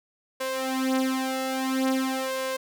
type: tone with flanger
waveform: sawtooth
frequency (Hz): 262.6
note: C4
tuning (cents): +6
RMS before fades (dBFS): -27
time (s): 0.4-2.57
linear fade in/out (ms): 10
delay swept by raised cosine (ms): 1.8 to 5.3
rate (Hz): 0.49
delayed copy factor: +0.85
effects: none